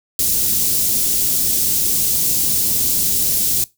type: band-stop noise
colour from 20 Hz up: white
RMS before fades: -17 dBFS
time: 0.19-3.64 s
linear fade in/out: 2 ms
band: 290 to 5700 Hz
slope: 12 dB/octave
effects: noise-tail reverb RT60 0.2 s tail -20 dB re dry